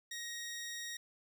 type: tone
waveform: 15% pulse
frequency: 1880 Hz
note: A#6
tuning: 14 cents sharp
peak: -35 dBFS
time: 0.11-0.97 s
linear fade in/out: 5 ms
effects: none